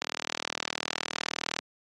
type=click train; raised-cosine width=0.2 ms; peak=-11 dBFS; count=63; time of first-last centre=0.02-1.59 s; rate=39.5 Hz; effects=high-pass 200 Hz 12 dB/octave + AAC 32 kbps